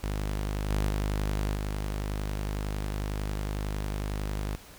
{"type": "tone with level steps", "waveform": "sawtooth", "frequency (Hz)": 51, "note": "G#1", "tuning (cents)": -31, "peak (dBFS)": [-25, -21, -23, -26], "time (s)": [0.03, 4.56], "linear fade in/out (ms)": 10, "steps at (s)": [0.69, 0.88, 1.54], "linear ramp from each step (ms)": 20, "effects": ["pink hiss -50 dBFS RMS until 4.78 s"]}